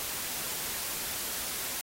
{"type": "noise", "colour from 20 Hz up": "white", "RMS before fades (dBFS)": -35, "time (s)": [0, 1.81], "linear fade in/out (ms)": 0, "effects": ["AAC 48 kbps"]}